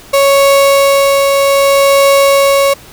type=tone with tremolo; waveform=35% pulse; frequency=554.4 Hz; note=C#5; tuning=in tune; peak=-3 dBFS; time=0.13-2.74 s; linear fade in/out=10 ms; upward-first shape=triangle; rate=0.64 Hz; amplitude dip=30%; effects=pink hiss -36 dBFS RMS until 2.92 s